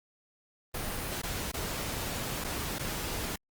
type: noise with dropouts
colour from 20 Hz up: pink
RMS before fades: -35 dBFS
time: 0.74-3.36 s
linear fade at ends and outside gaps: 5 ms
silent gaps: 1.218-1.233 / 1.517-1.539 / 2.441-2.445 / 2.786-2.794 s
effects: Opus 32 kbps